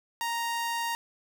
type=tone; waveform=sawtooth; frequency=932.3 Hz; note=A#5; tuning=in tune; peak=-25 dBFS; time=0.21-0.95 s; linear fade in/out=0 ms; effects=9-bit